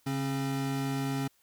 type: tone pair together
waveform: square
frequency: 138.59 / 269.6 Hz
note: C#3 / C#4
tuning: 0 / -48 cents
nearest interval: octave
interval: 1152 cents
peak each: -33 / -33 dBFS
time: 0.06-1.28 s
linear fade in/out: 10 ms
effects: white hiss -68 dBFS RMS until 1.42 s